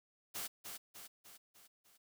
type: noise with echo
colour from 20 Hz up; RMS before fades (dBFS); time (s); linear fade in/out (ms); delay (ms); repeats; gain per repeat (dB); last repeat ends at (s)
white; -42; 0.34-0.48; 20; 300; 5; -5; 1.98
effects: none